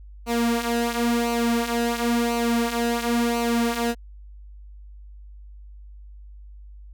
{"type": "tone with flanger", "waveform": "sawtooth", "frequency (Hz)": 235.3, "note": "A#3", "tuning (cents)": 16, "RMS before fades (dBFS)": -23, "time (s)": [0.26, 3.95], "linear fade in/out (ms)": 50, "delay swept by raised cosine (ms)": [0.57, 5.17], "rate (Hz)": 0.96, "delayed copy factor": -0.65, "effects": ["added 50 Hz sine -40 dBFS peak until 6.93 s"]}